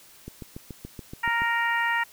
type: click train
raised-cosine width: 3 ms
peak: -24 dBFS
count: 9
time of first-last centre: 0.28-1.42 s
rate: 7.02 Hz
type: harmonic tone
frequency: 466.2 Hz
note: A#4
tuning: in tune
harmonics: 2 / 3 / 4 / 5 / 6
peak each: -27 / -31 / -25 / -34 / -37 dBFS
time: 1.23-2.04 s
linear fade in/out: 10 ms
effects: white hiss -52 dBFS RMS until 2.12 s